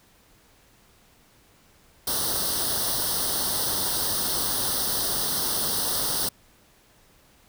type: noise with comb filter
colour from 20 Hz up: white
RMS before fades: -26 dBFS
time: 2.07-6.29 s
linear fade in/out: 5 ms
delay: 0.21 ms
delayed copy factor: +0.9
effects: pink hiss -58 dBFS RMS until 7.48 s